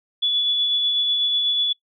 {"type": "tone with tremolo", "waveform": "sine", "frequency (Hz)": 3428, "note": "A7", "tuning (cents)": -46, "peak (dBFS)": -17, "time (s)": [0.22, 1.73], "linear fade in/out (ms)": 10, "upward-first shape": "sine", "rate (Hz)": 8.1, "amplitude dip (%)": 25, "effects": ["noise-tail reverb RT60 0.1 s tail -20 dB re dry"]}